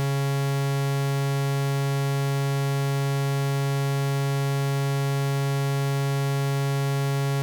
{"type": "tone", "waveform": "45% pulse", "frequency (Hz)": 138.59, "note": "C#3", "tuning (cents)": 0, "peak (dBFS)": -22, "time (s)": [0, 7.42], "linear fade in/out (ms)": 0, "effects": []}